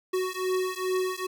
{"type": "beating tone pair", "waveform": "square", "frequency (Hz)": [370, 372.4], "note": ["F#4", "F#4"], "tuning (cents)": [0, 11], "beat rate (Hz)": 2.4, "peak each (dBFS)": -30, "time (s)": [0.13, 1.27], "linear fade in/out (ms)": 10, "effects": ["11-bit"]}